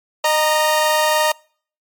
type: tone pair together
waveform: sawtooth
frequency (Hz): 613.8 / 932.3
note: D#5 / A#5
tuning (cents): -24 / 0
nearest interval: perfect fifth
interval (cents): 724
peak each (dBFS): -13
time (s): 0.24-1.32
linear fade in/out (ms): 5
effects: noise-tail reverb RT60 0.5 s tail -26 dB re dry + MP3 96 kbps